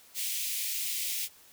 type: high-pass noise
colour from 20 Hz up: white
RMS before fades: -33 dBFS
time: 0.14-1.29 s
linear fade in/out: 50 ms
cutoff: 2100 Hz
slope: 48 dB/octave
effects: white hiss -57 dBFS RMS until 1.52 s